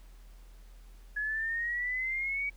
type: exponential sweep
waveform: sine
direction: up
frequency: 1685 to 2276 Hz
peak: -30 dBFS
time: 1.16-2.5 s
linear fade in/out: 10 ms
effects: added 41 Hz sine -49 dBFS peak until 2.56 s + pink hiss -64 dBFS RMS until 2.56 s